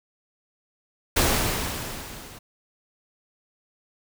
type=noise with level ramp; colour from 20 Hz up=pink; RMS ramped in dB=-19 to -44 dBFS; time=1.16-2.39 s; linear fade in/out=10 ms; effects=none